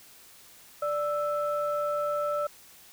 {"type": "tone pair together", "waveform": "sine", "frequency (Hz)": [588, 1320], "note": ["D5", "E6"], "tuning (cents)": [2, 2], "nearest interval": "octave + major second", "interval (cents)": 1400, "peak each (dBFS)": [-27, -30], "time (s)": [0.82, 2.47], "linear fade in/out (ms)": 5, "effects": ["tanh soft clip ceiling -19 dBFS", "white hiss -53 dBFS RMS until 2.92 s"]}